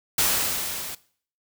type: noise with level ramp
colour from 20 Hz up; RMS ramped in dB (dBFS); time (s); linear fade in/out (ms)
white; -20 to -35; 0.18-0.95; 5
effects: noise-tail reverb RT60 0.5 s tail -19 dB re dry